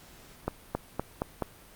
accelerating click train, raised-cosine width 1 ms, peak -14 dBFS, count 5, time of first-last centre 0.48-1.423 s, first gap 270 ms, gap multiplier 0.91, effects pink hiss -53 dBFS RMS until 1.75 s + Opus 48 kbps

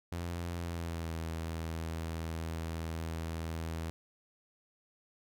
sawtooth tone with pitch glide, 86.1 to 81.64 Hz, F2 to E2, -24 to -16 cents, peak -32 dBFS, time 0.12-3.9 s, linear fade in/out 0 ms, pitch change -92 cents, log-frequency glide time 0.57-1.15 s, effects none

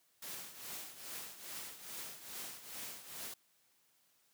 white noise with tremolo, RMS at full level -44 dBFS, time 0.22-3.34 s, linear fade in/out 5 ms, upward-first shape triangle, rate 2.4 Hz, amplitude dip 75%, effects white hiss -73 dBFS RMS until 4.33 s + high-pass 100 Hz 12 dB/octave

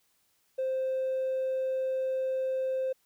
sine tone with hard clipping, 523.3 Hz, C5, in tune, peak -28 dBFS, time 0.58-2.93 s, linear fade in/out 10 ms, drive 1 dB, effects white hiss -71 dBFS RMS until 3.05 s

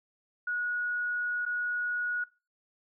sine tone with dropouts, 1456 Hz, F#6, 28 cents flat, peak -29 dBFS, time 0.47-2.24 s, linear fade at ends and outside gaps 5 ms, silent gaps 1.453-1.462 s, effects noise-tail reverb RT60 0.3 s tail -21 dB re dry

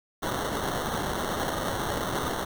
white noise with sample-and-hold, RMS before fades -30 dBFS, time 0.22-2.45 s, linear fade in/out 10 ms, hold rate 2450 Hz, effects none

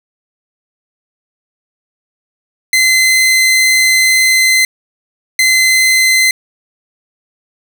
sawtooth tone bursts at uneven times, 2057 Hz, C7, 30 cents flat, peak -4 dBFS, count 2, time 2.73-4.65 / 5.39-6.31 s, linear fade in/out 2 ms, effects none

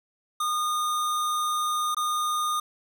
square tone with dropouts, 1223 Hz, D#6, 30 cents flat, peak -25 dBFS, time 0.4-2.6 s, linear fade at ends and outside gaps 5 ms, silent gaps 1.947-1.967 s, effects none

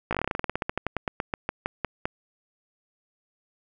slowing click train, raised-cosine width 0.5 ms, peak -11 dBFS, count 26, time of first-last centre 0.11-2.055 s, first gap 17 ms, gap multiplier 1.11, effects none

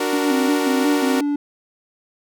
sawtooth chord, D augmented, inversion none, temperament equal, 293.7 / 370 / 466.2 Hz, D4 / F#4 / A#4, 0 / 0 / 0 cents, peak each -20 dBFS, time 0-1.21 s, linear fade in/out 5 ms
triangle tone with vibrato, 277.2 Hz, C#4, in tune, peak -16 dBFS, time 0.13-1.36 s, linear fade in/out 5 ms, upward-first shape square, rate 2.8 Hz, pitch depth 76 cents each way
effects none

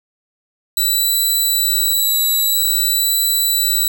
5% pulse tone with vibrato, 3951 Hz, B7, in tune, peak -7 dBFS, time 0.77-3.88 s, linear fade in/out 2 ms, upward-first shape sine, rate 0.5 Hz, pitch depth 11 cents each way, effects none

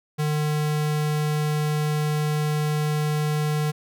square tone, 151 Hz, D3, 48 cents sharp, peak -22 dBFS, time 0.18-3.72 s, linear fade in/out 20 ms, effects none

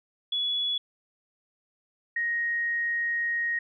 sine tone pair in turn, 3396 / 1874.3 Hz, G#7 / A#6, +38 / +9 cents, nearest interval minor seventh, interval 1029 cents, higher first, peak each -25 dBFS, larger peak neither, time 0.32-0.78 / 2.16-3.59 s, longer second, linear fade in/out 5 ms, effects none

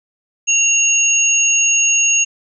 sine tone pair together, 2767 / 6581 Hz, F7 / G#8, -17 / -17 cents, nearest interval octave + minor third, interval 1500 cents, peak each -15 / -13 dBFS, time 0.47-2.25 s, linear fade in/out 20 ms, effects none

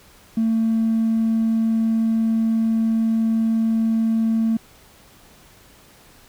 triangle tone, 224.5 Hz, A3, 35 cents sharp, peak -13 dBFS, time 0.37-4.57 s, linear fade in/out 5 ms, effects tanh soft clip ceiling -13 dBFS + pink hiss -50 dBFS RMS until 6.28 s

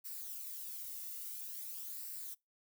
violet noise with flanger, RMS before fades -45 dBFS, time 0.04-2.35 s, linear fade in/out 20 ms, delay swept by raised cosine 0.3 to 1.27 ms, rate 0.49 Hz, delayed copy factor -0.5, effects noise-tail reverb RT60 0.2 s tail -24 dB re dry

